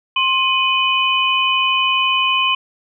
sine tone cluster, 1059 / 2493 / 2999 Hz, C6 / D#7 / F#7, +21 / +3 / +23 cents, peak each -18 dBFS, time 0.16-2.55 s, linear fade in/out 5 ms, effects none

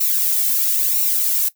violet noise with flanger, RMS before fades -18 dBFS, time 0-1.49 s, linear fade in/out 10 ms, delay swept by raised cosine 0.6 to 2.1 ms, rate 1 Hz, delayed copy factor -0.65, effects noise-tail reverb RT60 0.1 s tail -17 dB re dry

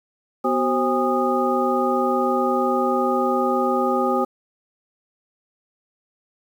sine tone cluster, 248 / 377.4 / 529 / 812 / 1235 Hz, B3 / F#4 / C5 / G#5 / D#6, +7 / +34 / +19 / -39 / -13 cents, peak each -24 dBFS, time 0.44-4.25 s, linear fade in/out 10 ms, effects 8-bit

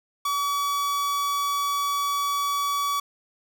45% pulse tone, 1140 Hz, C#6, 48 cents sharp, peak -23 dBFS, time 0.25-3 s, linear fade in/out 5 ms, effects none

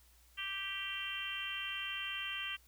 harmonic tone, 392 Hz, G4, in tune, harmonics 3 / 4 / 5 / 6 / 7 / 8, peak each -49 / -47 / -46 / -48 / -42 / -42 dBFS, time 0.37-2.57 s, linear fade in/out 20 ms, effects added 60 Hz sine -64 dBFS peak until 2.67 s + white hiss -67 dBFS RMS until 2.67 s

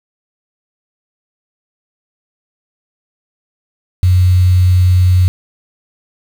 sine tone with quantisation, 91 Hz, F#2, 28 cents flat, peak -6 dBFS, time 4.03-5.28 s, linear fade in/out 0 ms, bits 5, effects none

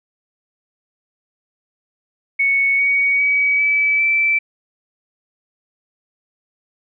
sine tone with pitch steps, 2217 / 2244 / 2271 / 2299 / 2327 Hz, C#7 / C#7 / C#7 / D7 / D7, 0 / +21 / +41 / -37 / -17 cents, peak -13 dBFS, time 2.39-4.39 s, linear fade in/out 10 ms, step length 400 ms, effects none

